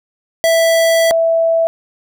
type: tone pair in turn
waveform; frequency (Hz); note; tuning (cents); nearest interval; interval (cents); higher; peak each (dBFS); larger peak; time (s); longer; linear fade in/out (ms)
square / sine; 659.3 / 659.3; E5 / E5; 0 / 0; unison; 0; neither; -10; neither; 0.44-1.11 / 1.11-1.67; first; 0
effects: none